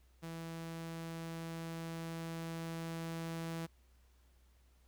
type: tone with level ramp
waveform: sawtooth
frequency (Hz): 164.81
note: E3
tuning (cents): 0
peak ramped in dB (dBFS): -39 to -35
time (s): 0.22-3.67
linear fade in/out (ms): 20
effects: added 62 Hz sine -64 dBFS peak until 4.87 s + pink hiss -74 dBFS RMS until 4.87 s